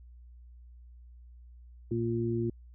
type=harmonic tone; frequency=116.2 Hz; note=A#2; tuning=5 cents flat; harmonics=1 / 2 / 3; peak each=-32 / -34 / -31 dBFS; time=1.91-2.5 s; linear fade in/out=5 ms; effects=added 60 Hz sine -49 dBFS peak until 2.74 s